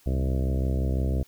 harmonic tone with a mistuned harmonic, 65.9 Hz, C2, 13 cents sharp, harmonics 1 / 2 / 3 / 4 / 5 / 6 / 7 / 8 / 9 / 10, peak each -24 / -30 / -34 / -36 / -38 / -40 / -41 / -42 / -43 / -44 dBFS, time 0.06-1.23 s, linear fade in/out 5 ms, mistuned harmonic 1, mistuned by +85 cents, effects white hiss -59 dBFS RMS until 1.27 s

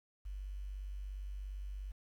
sine tone, 48.58 Hz, G1, 15 cents flat, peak -40 dBFS, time 0.25-1.92 s, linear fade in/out 10 ms, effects 11-bit

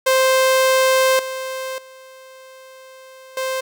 sawtooth tone with level steps, 523.3 Hz, C5, in tune, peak -9 / -21 / -36 / -17 dBFS, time 0.06-3.61 s, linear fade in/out 10 ms, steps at 1.19 / 1.78 / 3.37 s, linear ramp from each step 2 ms, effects none

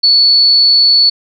sine tone, 4435 Hz, C#8, in tune, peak -5 dBFS, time 0.03-1.1 s, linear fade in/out 10 ms, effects none

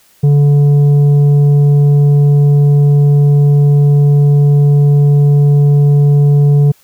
sine tone with tanh clipping, 144.2 Hz, D3, 31 cents flat, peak -6 dBFS, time 0.23-6.72 s, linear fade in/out 10 ms, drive 6 dB, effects white hiss -49 dBFS RMS until 6.83 s

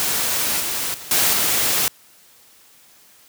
white noise with level steps, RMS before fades -21 / -24 / -36 / -17 / -19 dBFS, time 0-1.88 s, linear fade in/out 0 ms, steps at 0.6 / 0.94 / 1.11 / 1.33 s, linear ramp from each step 2 ms, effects white hiss -51 dBFS RMS until 3.28 s + high-pass 80 Hz 12 dB/octave

